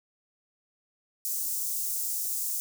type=high-pass noise; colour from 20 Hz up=white; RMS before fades=-31 dBFS; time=1.25-2.6 s; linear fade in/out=0 ms; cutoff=6300 Hz; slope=24 dB/octave; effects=none